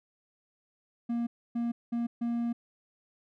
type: tone bursts at uneven times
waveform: triangle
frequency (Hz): 235.5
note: A#3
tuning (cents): +18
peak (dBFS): -26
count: 4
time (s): 1.09-1.27 / 1.55-1.72 / 1.92-2.07 / 2.21-2.53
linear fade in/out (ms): 10
effects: none